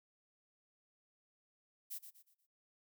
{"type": "noise with echo", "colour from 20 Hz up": "violet", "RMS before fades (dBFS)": -44, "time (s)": [1.9, 1.99], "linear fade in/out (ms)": 20, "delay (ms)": 120, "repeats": 4, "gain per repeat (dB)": -9, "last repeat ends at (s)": 2.47, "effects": ["noise-tail reverb RT60 0.3 s tail -22 dB re dry"]}